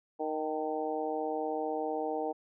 harmonic tone with a mistuned harmonic, 155.56 Hz, D#3, in tune, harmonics 2 / 3 / 4 / 5 / 6, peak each -38 / -35 / -38 / -36 / -44 dBFS, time 0.19-2.33 s, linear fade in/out 20 ms, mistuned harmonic 6, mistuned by -54 cents, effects none

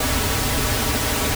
pink noise with comb filter, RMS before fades -21 dBFS, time 0-1.35 s, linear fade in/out 5 ms, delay 5.7 ms, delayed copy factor -0.75, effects none

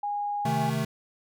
sine tone, 821 Hz, G#5, 20 cents flat, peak -27 dBFS, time 0.03-0.7 s, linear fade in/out 5 ms
square chord, A diminished, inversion first, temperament equal, 130.81 / 155.56 / 220 Hz, C3 / Eb3 / A3, 0 / 0 / 0 cents, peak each -31 dBFS, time 0.45-0.85 s, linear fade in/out 5 ms
effects none

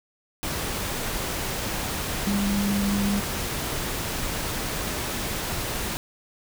sine tone in noise, 201.1 Hz, G3, 44 cents sharp, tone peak -22 dBFS, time 2.27-3.2 s, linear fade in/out 0 ms, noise pink, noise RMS -29 dBFS, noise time 0.43-5.97 s, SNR +4 dB, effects none

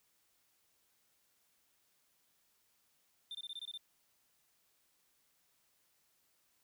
sine tone bursts, 3583 Hz, A7, 31 cents sharp, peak -39 dBFS, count 8, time 3.31-3.775 s, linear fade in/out 2 ms, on 38 ms, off 23 ms, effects tanh soft clip ceiling -41 dBFS + white hiss -75 dBFS RMS until 6.63 s

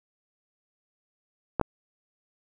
clicks, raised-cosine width 1 ms, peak -10 dBFS, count 2, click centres 1.597 / 1.613 s, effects none

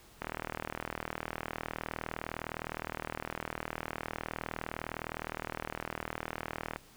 click train, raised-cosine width 0.5 ms, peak -20 dBFS, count 260, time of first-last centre 0.22-6.76 s, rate 39.6 Hz, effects pink hiss -58 dBFS RMS until 6.96 s

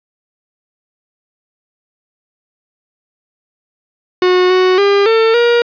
45% pulse tone with pitch steps, 364.6 / 369.8 / 401.3 / 449.1 / 474.5 Hz, F#4 / F#4 / G4 / A4 / A#4, -25 / -1 / +41 / +35 / +31 cents, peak -8 dBFS, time 4.22-5.62 s, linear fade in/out 2 ms, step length 280 ms, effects resampled to 11025 Hz + 8-bit

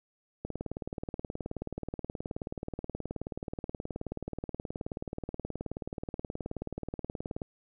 click train, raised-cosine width 2 ms, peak -22 dBFS, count 132, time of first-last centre 0.45-7.418 s, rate 18.8 Hz, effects none

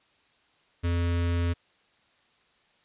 square tone with notch filter, 86 Hz, F2, 26 cents flat, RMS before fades -26 dBFS, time 0.83-1.54 s, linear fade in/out 20 ms, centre 790 Hz, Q 1.7, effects white hiss -65 dBFS RMS until 2.84 s + resampled to 8000 Hz

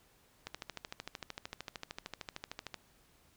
click train, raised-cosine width 0.2 ms, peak -23 dBFS, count 31, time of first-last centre 0.47-2.743 s, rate 13.2 Hz, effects pink hiss -67 dBFS RMS until 3.36 s

